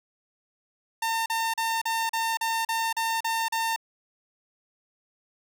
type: tone bursts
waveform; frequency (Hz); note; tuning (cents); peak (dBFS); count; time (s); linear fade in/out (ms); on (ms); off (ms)
sawtooth; 906; A#5; -50; -21; 10; 1.02-3.762; 5; 240; 38
effects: none